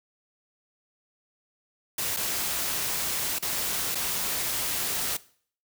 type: noise with dropouts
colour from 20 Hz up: white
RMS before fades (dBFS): -29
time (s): 1.98-5.17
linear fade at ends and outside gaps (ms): 5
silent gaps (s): 2.165-2.169 / 3.387-3.424 / 3.948-3.953
effects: noise-tail reverb RT60 0.5 s tail -19 dB re dry